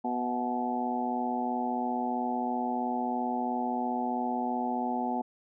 harmonic tone with a mistuned harmonic, 123 Hz, B2, 7 cents flat, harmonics 2 / 3 / 4 / 5 / 6 / 7, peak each -32 / -40 / -42 / -41 / -33 / -34 dBFS, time 0.04-5.22 s, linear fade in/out 10 ms, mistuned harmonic 5, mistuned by +76 cents, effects none

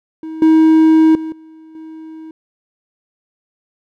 triangle tone with level steps, 318.1 Hz, D#4, 38 cents sharp, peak -22 / -4 / -19 / -35 / -28 dBFS, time 0.23-2.31 s, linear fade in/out 2 ms, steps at 0.42 / 1.15 / 1.32 / 1.75 s, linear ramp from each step 2 ms, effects none

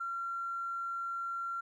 triangle tone with tanh clipping, 1370 Hz, F6, 34 cents flat, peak -34 dBFS, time 0-1.61 s, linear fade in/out 10 ms, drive 2 dB, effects none

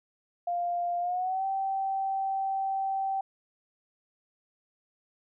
sine tone with pitch glide, 699 to 775.6 Hz, F5 to G5, +1 to -19 cents, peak -27 dBFS, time 0.47-3.21 s, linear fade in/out 5 ms, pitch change +180 cents, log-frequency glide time 1-1.45 s, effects none

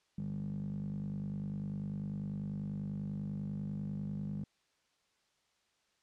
15% pulse tone with band-pass filter, 50.1 Hz, G1, 38 cents sharp, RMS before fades -39 dBFS, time 0.18-4.44 s, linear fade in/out 5 ms, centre 180 Hz, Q 7.1, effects white hiss -75 dBFS RMS until 6.02 s + low-pass 6000 Hz 12 dB/octave

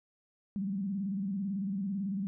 sine tone with vibrato, 195.7 Hz, G3, 3 cents flat, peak -31 dBFS, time 0.56-2.27 s, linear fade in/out 0 ms, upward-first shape square, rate 18 Hz, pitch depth 87 cents each way, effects none

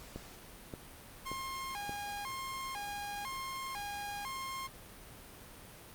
click train, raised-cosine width 2 ms, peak -28 dBFS, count 4, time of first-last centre 0.16-1.894 s, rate 1.73 Hz
sawtooth tone with vibrato, 932.3 Hz, A#5, in tune, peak -35 dBFS, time 1.25-4.68 s, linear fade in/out 20 ms, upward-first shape square, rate 1 Hz, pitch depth 230 cents each way
effects pink hiss -52 dBFS RMS until 5.94 s + Opus 48 kbps

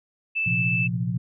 sine tone, 2637 Hz, E7, in tune, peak -22 dBFS, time 0.35-0.88 s, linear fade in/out 20 ms
sine chord, Bb suspended second, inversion none, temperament equal, 116.54 / 130.81 / 174.61 Hz, Bb2 / C3 / F3, 0 / 0 / 0 cents, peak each -27 / -29 / -27 dBFS, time 0.46-1.18 s, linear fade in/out 10 ms
effects none

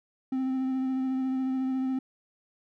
triangle tone with vibrato, 261.6 Hz, C4, in tune, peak -24 dBFS, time 0.32-1.99 s, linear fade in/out 5 ms, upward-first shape triangle, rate 14 Hz, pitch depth 20 cents each way, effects none

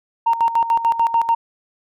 sine tone with tremolo, 922 Hz, A#5, 19 cents flat, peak -11 dBFS, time 0.26-1.35 s, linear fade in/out 10 ms, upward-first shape square, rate 6.8 Hz, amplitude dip 75%, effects tanh soft clip ceiling -8 dBFS

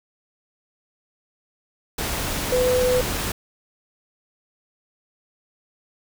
sine tone in noise, 502 Hz, B4, 28 cents sharp, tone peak -17 dBFS, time 2.52-3.01 s, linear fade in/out 5 ms, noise pink, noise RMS -26 dBFS, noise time 1.98-3.32 s, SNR +6 dB, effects none

